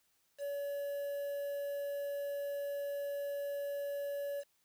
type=tone with quantisation; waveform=triangle; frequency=568 Hz; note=C#5; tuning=42 cents sharp; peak=-34 dBFS; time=0.38-4.44 s; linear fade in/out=50 ms; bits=9; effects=white hiss -75 dBFS RMS until 4.64 s